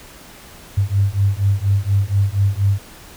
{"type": "beating tone pair", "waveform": "sine", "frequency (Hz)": [97.3, 101.5], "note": ["G2", "G#2"], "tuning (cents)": [-12, -39], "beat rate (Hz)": 4.2, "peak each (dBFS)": -17, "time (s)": [0.77, 2.79], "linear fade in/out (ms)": 10, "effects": ["pink hiss -41 dBFS RMS until 3.16 s"]}